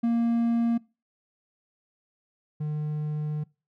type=tone pair in turn; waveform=triangle; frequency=233.1 / 151.22 Hz; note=A#3 / D#3; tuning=0 / -49 cents; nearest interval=perfect fifth; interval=749 cents; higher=first; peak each=-19 / -25 dBFS; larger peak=first; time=0.03-0.78 / 2.6-3.44 s; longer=second; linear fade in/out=10 ms; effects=noise-tail reverb RT60 0.3 s tail -23 dB re dry